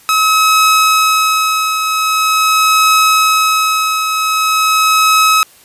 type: tone with tremolo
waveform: sawtooth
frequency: 1282 Hz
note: E6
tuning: 49 cents flat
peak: -3 dBFS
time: 0.09-5.43 s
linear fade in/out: 0 ms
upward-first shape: triangle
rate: 0.44 Hz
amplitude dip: 55%
effects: white hiss -44 dBFS RMS until 5.64 s + resampled to 32000 Hz